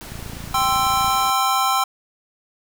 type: noise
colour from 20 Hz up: pink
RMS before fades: -37 dBFS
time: 0.01-1.3 s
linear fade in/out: 0 ms
type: click train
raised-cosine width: 5 ms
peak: -22 dBFS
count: 28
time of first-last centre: 0.12-1.081 s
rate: 28.1 Hz
type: chord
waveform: square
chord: C major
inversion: second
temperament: equal with one note detuned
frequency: 784 / 1046.5 / 1326.9 Hz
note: G5 / C6 / E6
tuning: 0 / 0 / +11 cents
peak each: -22 dBFS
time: 0.54-1.84 s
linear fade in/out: 5 ms
effects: none